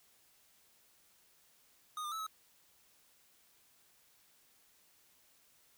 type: tone with pitch steps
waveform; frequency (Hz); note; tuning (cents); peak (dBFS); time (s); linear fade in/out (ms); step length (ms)
square; 1237 / 1200 / 1307 / 1285; D#6 / D6 / E6 / E6; -10 / +37 / -15 / -45; -39; 1.97-2.266; 2; 74
effects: white hiss -68 dBFS RMS until 5.77 s